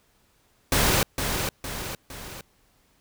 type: noise with echo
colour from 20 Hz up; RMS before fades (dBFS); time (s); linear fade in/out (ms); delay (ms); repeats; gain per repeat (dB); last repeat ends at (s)
pink; -21; 0.72-1.03; 2; 460; 3; -6; 2.41
effects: pink hiss -64 dBFS RMS until 3 s